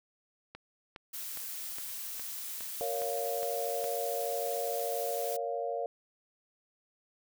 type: click train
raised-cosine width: 0.3 ms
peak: -28 dBFS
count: 9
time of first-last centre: 0.55-3.842 s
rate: 2.43 Hz
type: noise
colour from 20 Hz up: blue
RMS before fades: -40 dBFS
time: 1.13-5.37 s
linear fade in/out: 10 ms
type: chord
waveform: sine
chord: Bb minor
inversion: none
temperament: just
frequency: 466.2 / 559.4 / 699.2 Hz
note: Bb4 / Db5 / F5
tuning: 0 / +16 / +2 cents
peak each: -36 dBFS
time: 2.81-5.86 s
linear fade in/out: 0 ms
effects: none